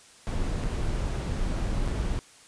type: noise with dropouts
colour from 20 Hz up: brown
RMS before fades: -28 dBFS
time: 0.27-2.19 s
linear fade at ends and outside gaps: 0 ms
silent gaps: 0.638-0.644 / 1.877-1.884 s
effects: white hiss -53 dBFS RMS until 2.47 s + resampled to 22050 Hz